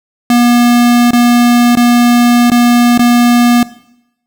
square tone with dropouts, 240.5 Hz, B3, 46 cents flat, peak -6 dBFS, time 0.3-3.63 s, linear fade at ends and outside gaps 2 ms, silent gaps 1.108-1.132 / 1.753-1.771 / 2.501-2.517 / 2.977-2.993 s, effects noise-tail reverb RT60 0.8 s tail -18 dB re dry

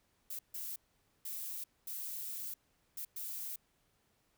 violet noise bursts at uneven times, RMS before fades -42 dBFS, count 6, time 0.3-0.39 / 0.54-0.76 / 1.25-1.64 / 1.87-2.54 / 2.97-3.05 / 3.16-3.56 s, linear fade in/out 5 ms, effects pink hiss -75 dBFS RMS until 4.37 s

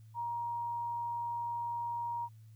sine tone, 944 Hz, A#5, 22 cents sharp, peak -34 dBFS, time 0.14-2.29 s, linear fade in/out 50 ms, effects added 110 Hz sine -52 dBFS peak until 2.55 s + white hiss -74 dBFS RMS until 2.55 s

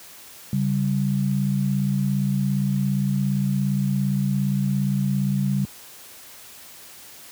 sine tone pair together, 138.5 / 195.87 Hz, C#3 / G3, -1 / -1 cents, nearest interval tritone, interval 600 cents, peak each -22 dBFS, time 0.53-5.65 s, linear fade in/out 0 ms, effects white hiss -44 dBFS RMS until 7.31 s + high-pass 60 Hz 12 dB/octave

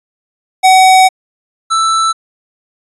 square tone pair in turn, 753 / 1323.6 Hz, F#5 / E6, +30 / +7 cents, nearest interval minor seventh, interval 977 cents, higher second, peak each -4 / -10 dBFS, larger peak first, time 0.63-1.09 / 1.7-2.13 s, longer first, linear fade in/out 20 ms, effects resampled to 24000 Hz

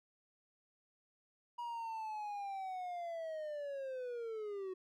triangle linear sweep, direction down, 962 to 367.8 Hz, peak -38 dBFS, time 1.58-4.74 s, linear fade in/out 10 ms, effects none

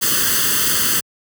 white noise with comb filter, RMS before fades -17 dBFS, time 0.01-1.01 s, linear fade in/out 20 ms, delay 0.64 ms, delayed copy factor +1, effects high-pass 80 Hz 12 dB/octave

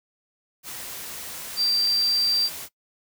sine tone in noise, 4699 Hz, D8, in tune, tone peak -19 dBFS, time 1.56-2.5 s, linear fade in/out 50 ms, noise white, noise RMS -36 dBFS, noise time 0.63-2.69 s, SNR +14 dB, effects noise-tail reverb RT60 0.1 s tail -20 dB re dry

